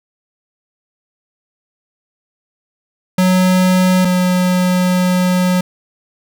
square tone pair in turn, 184.2 / 181.77 Hz, F#3 / F#3, -7 / -30 cents, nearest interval unison, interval 23 cents, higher first, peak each -10 / -12 dBFS, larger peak first, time 3.18-4.05 / 4.05-5.61 s, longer second, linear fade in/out 5 ms, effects none

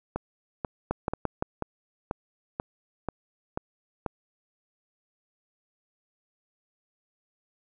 two click trains, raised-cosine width 1 ms, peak -15 / -12 dBFS, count 9 / 4, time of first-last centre 0.16-4.062 / 0.91-1.425 s, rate 2.05 / 5.83 Hz, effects none

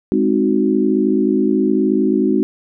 sine chord, Ab dominant seventh, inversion none, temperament equal, 207.7 / 261.6 / 311.1 / 370 Hz, Ab3 / C4 / Eb4 / Gb4, 0 / 0 / 0 / 0 cents, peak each -18 dBFS, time 0.12-2.43 s, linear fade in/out 0 ms, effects none

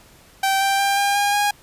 sawtooth tone with pitch steps, 777 / 785.6 / 794.2 / 803 / 811.9 / 820.8 Hz, G5 / G5 / G5 / G5 / G#5 / G#5, -16 / +4 / +22 / +41 / -39 / -21 cents, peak -13 dBFS, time 0.43-1.51 s, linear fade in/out 5 ms, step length 180 ms, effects pink hiss -50 dBFS RMS until 1.62 s + resampled to 32000 Hz

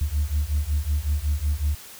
sine beating tone pair, 71.2 / 76.6 Hz, C#2 / D#2, +47 / -27 cents, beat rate 5.4 Hz, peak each -23 / -23 dBFS, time 0.01-1.75 s, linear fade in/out 5 ms, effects tanh soft clip ceiling -16 dBFS + white hiss -43 dBFS RMS until 1.99 s

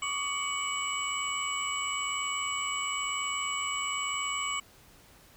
sine tone cluster, 1127 / 1208 / 2248 / 2965 / 7780 Hz, C#6 / D6 / C#7 / F#7 / B8, +28 / +48 / +24 / +3 / -27 cents, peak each -35 / -39 / -35 / -35 / -36 dBFS, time 0.02-4.6 s, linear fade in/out 5 ms, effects tanh soft clip ceiling -21 dBFS + pink hiss -57 dBFS RMS until 5.36 s

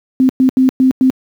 sine tone bursts at uneven times, 260 Hz, C4, 11 cents flat, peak -6 dBFS, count 5, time 0.2-0.29 / 0.4-0.49 / 0.57-0.69 / 0.8-0.91 / 1.01-1.1 s, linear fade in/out 0 ms, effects high-pass 150 Hz 12 dB/octave + 7-bit

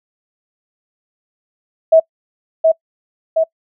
sine tone with echo, 646 Hz, E5, 35 cents flat, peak -4 dBFS, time 1.92-2 s, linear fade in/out 10 ms, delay 720 ms, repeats 2, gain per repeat -3 dB, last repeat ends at 3.44 s, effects noise-tail reverb RT60 0.1 s tail -24 dB re dry

